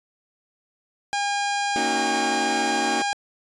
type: harmonic tone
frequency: 810 Hz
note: G#5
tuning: 43 cents flat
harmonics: 1 / 2 / 3 / 4 / 5 / 6 / 7 / 8 / 9 / 10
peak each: -24 / -29 / -33 / -35 / -38 / -36 / -40 / -42 / -39 / -39 dBFS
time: 1.13-3.13 s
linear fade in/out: 0 ms
type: chord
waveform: sawtooth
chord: D# minor seventh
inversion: second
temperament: equal with one note detuned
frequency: 230.5 / 277.2 / 311.1 / 370 Hz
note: A#3 / C#4 / D#4 / F#4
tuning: -19 / 0 / 0 / 0 cents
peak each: -27 dBFS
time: 1.76-3.02 s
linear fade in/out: 0 ms
effects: resampled to 24000 Hz